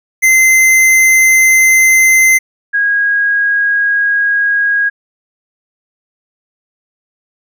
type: tone pair in turn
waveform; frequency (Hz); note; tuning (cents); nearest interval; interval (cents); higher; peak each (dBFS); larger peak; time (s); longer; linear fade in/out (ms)
square / sine; 2069 / 1642.2; C7 / G#6; -20 / -20; major third; 400; first; -6 / -9; first; 0.22-2.39 / 2.73-4.9; neither; 20
effects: none